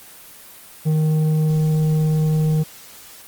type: tone with tanh clipping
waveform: sine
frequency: 155.7 Hz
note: D#3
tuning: 2 cents sharp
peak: -16 dBFS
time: 0.85-2.64 s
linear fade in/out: 20 ms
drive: 7 dB
effects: white hiss -42 dBFS RMS until 3.27 s + Opus 24 kbps